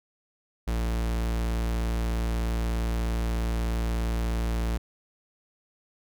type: tone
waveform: 45% pulse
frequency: 56.8 Hz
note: A#1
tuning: 44 cents flat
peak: -25 dBFS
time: 0.67-4.78 s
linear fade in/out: 10 ms
effects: none